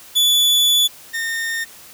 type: tone pair in turn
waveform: 40% pulse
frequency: 3452 / 1828.6 Hz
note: A7 / A#6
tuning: -34 / -34 cents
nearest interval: major seventh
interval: 1100 cents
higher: first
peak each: -11 / -20 dBFS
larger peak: first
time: 0.15-0.88 / 1.13-1.65 s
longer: first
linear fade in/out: 20 ms
effects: white hiss -42 dBFS RMS until 1.93 s